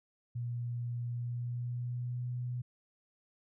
sine tone with pitch glide, 120 to 123.3 Hz, B2 to B2, -49 to -2 cents, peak -34 dBFS, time 0.35-2.62 s, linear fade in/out 10 ms, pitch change +47 cents, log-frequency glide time 1.08-2.28 s, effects none

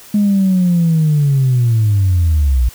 sine linear sweep, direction down, 209.6 to 57.3 Hz, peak -8 dBFS, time 0.14-2.69 s, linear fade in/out 5 ms, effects tanh soft clip ceiling -6 dBFS + white hiss -39 dBFS RMS until 2.74 s

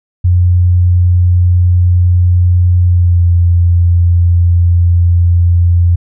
sine tone with pitch glide, 89 to 86.77 Hz, F2 to F2, +33 to -11 cents, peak -5 dBFS, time 0.24-5.96 s, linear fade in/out 10 ms, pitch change -44 cents, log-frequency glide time 2.84-3.25 s, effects none

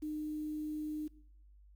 sine tone with quantisation, 304.8 Hz, D#4, 36 cents flat, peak -36 dBFS, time 0.02-1.08 s, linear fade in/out 10 ms, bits 10, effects noise-tail reverb RT60 0.8 s tail -21 dB re dry + added 50 Hz sine -57 dBFS peak until 1.75 s

